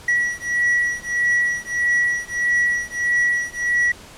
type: beating tone pair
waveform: triangle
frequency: 1933 / 1934.6 Hz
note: B6 / B6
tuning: -38 / -36 cents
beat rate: 1.6 Hz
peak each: -19 dBFS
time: 0.08-3.92 s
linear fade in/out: 5 ms
effects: pink hiss -42 dBFS RMS until 4.17 s + low-pass 10000 Hz 12 dB/octave